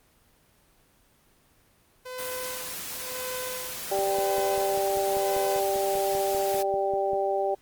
sawtooth tone with tremolo, 507 Hz, B4, 45 cents sharp, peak -29 dBFS, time 2.05-5.6 s, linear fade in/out 10 ms, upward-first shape sine, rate 0.95 Hz, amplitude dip 95%
white noise, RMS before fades -36 dBFS, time 2.18-6.63 s, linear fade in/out 10 ms
harmonic tone, 196 Hz, G3, in tune, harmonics 2 / 3 / 4, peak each -28 / -28 / -28 dBFS, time 3.91-7.55 s, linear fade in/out 10 ms
click train, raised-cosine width 2 ms, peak -27 dBFS, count 17, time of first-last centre 3.99-7.133 s, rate 5.09 Hz
effects pink hiss -62 dBFS RMS until 7.61 s + Opus 24 kbps

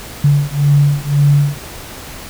sine beating tone pair, 142.8 / 144.7 Hz, D3 / D3, -48 / -25 cents, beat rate 1.9 Hz, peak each -12 dBFS, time 0.24-1.58 s, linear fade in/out 5 ms, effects pink hiss -31 dBFS RMS until 2.29 s

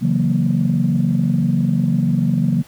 sine chord, F# dominant seventh, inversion second, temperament equal, 138.59 / 164.81 / 185 / 233.1 Hz, C#3 / E3 / F#3 / A#3, 0 / 0 / 0 / 0 cents, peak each -19 dBFS, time 0.01-2.63 s, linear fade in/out 20 ms, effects tanh soft clip ceiling -6 dBFS + pink hiss -47 dBFS RMS until 2.67 s

